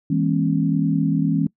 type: tone cluster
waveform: sine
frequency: 162.3 / 204.1 / 234.4 / 271.7 Hz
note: E3 / G#3 / A#3 / C#4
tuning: -27 / -30 / +10 / -35 cents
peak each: -20 / -24 / -27 / -21 dBFS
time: 0.1-1.47 s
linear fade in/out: 5 ms
effects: noise-tail reverb RT60 0.1 s tail -23 dB re dry